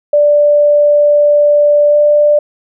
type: tone with pitch glide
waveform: sine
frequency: 587.3 to 591.4 Hz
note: D5 to D5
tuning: 0 to +12 cents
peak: -5 dBFS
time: 0.13-2.39 s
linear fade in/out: 5 ms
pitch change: +12 cents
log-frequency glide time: 1.9-1.95 s
effects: none